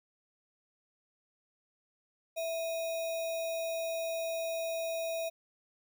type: tone with sample-and-hold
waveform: sine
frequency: 658 Hz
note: E5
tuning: 3 cents flat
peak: -32 dBFS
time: 2.36-5.3 s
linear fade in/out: 20 ms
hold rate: 3150 Hz
effects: none